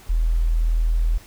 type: tone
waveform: sine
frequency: 40.83 Hz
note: E1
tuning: 16 cents flat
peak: -16 dBFS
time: 0.09-1.18 s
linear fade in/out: 10 ms
effects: pink hiss -47 dBFS RMS until 1.26 s